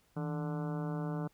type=harmonic tone with a mistuned harmonic; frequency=147.3 Hz; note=D3; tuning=6 cents sharp; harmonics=1 / 2 / 3 / 4 / 5 / 6 / 7 / 8 / 9 / 10; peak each=-35 / -41 / -45 / -47 / -49 / -51 / -52 / -53 / -54 / -55 dBFS; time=0.16-1.28 s; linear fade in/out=10 ms; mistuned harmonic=1; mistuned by=+150 cents; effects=pink hiss -70 dBFS RMS until 1.33 s